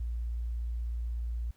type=tone; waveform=sine; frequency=58.27 Hz; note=A#1; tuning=in tune; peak=-31 dBFS; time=0-1.51 s; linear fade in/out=5 ms; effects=pink hiss -68 dBFS RMS until 1.56 s